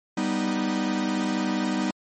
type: chord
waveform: 45% pulse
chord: G augmented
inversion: none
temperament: equal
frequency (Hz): 196 / 246.9 / 311.1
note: G3 / B3 / D#4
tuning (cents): 0 / 0 / 0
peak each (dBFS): -28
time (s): 0.17-1.91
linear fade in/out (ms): 5
effects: MP3 32 kbps